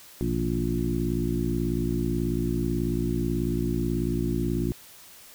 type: harmonic tone with a mistuned harmonic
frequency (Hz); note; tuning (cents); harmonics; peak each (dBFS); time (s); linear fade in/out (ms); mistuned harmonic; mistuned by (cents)
58.27; A#1; 0; 1 / 2 / 3 / 4 / 5 / 6; -31 / -31 / -31 / -31 / -31 / -31; 0.21-4.72; 0; 2; +94
effects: white hiss -49 dBFS RMS until 5.34 s